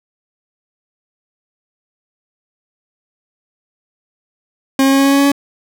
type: tone with pitch steps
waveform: 40% pulse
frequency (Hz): 269.3 / 271 / 272.7 / 274.5 / 276.2 / 278 / 279.8 / 281.5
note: C#4 / C#4 / C#4 / C#4 / C#4 / C#4 / C#4 / C#4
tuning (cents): -50 / -39 / -28 / -17 / -6 / +5 / +16 / +27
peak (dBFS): -8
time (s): 4.79-5.318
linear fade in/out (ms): 2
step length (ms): 66
effects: none